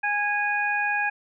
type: harmonic tone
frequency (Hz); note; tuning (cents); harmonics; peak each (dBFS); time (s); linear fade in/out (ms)
825; G#5; -12; 1 / 2 / 3; -27 / -25 / -28; 0.03-1.1; 10
effects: none